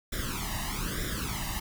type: noise with flanger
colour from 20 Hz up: pink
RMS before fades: -33 dBFS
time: 0.12-1.6 s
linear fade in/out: 10 ms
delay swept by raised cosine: 0.55 to 1.06 ms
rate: 1.1 Hz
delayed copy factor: +0.9
effects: none